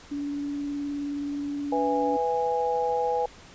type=tone with vibrato; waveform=sine; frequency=286.9 Hz; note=D4; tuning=40 cents flat; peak=-28 dBFS; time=0.11-2.17 s; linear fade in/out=10 ms; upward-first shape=square; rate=19 Hz; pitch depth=11 cents each way
type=harmonic tone; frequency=164.81 Hz; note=E3; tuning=in tune; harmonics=3 / 4 / 5; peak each=-26 / -34 / -26 dBFS; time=1.72-3.26 s; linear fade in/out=5 ms
effects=pink hiss -49 dBFS RMS until 3.54 s + resampled to 16000 Hz